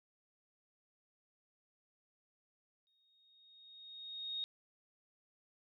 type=tone with exponential growth; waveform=sine; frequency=3729 Hz; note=A#7; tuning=in tune; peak=-36 dBFS; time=2.87-4.44 s; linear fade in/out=0 ms; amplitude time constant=340 ms; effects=none